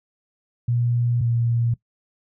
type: tone pair in turn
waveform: sine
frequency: 120 / 117.67 Hz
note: B2 / A#2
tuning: -49 / +17 cents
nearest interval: unison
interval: 34 cents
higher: first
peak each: -18 dBFS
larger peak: neither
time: 0.68-1.21 / 1.21-1.74 s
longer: neither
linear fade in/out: 5 ms
effects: noise-tail reverb RT60 0.1 s tail -19 dB re dry